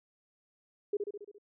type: tone with echo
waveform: sine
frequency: 410.1 Hz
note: G#4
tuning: 22 cents flat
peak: -27 dBFS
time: 0.93-0.97 s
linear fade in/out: 5 ms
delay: 69 ms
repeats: 6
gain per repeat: -4 dB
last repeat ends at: 1.384 s
effects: none